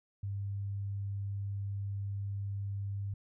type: tone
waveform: sine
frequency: 99.7 Hz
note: G2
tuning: 30 cents sharp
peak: -34 dBFS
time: 0.23-3.14 s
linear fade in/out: 5 ms
effects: none